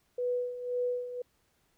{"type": "tone with tremolo", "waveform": "sine", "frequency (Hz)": 492.8, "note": "B4", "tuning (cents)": -4, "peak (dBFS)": -27, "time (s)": [0.18, 1.22], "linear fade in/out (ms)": 5, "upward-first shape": "sine", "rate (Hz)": 1.9, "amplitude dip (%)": 70, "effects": ["pink hiss -72 dBFS RMS until 1.77 s"]}